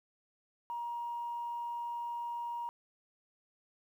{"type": "tone", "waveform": "sine", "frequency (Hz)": 947, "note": "A#5", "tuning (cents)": 27, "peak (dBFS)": -35, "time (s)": [0.7, 2.69], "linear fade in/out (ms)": 0, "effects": ["tanh soft clip ceiling -31 dBFS", "11-bit"]}